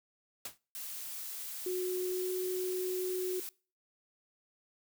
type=noise with exponential decay; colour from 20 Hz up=white; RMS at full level=-36 dBFS; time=0.45-0.58 s; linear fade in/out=5 ms; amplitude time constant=28 ms
type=noise; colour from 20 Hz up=blue; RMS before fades=-42 dBFS; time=0.75-3.49 s; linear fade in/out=0 ms
type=tone with pitch glide; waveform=sine; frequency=365.8 to 368.1 Hz; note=F#4 to F#4; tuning=-20 to -9 cents; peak=-32 dBFS; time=1.66-3.4 s; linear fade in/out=5 ms; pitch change=+11 cents; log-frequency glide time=2.1-2.26 s
effects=noise-tail reverb RT60 0.4 s tail -24 dB re dry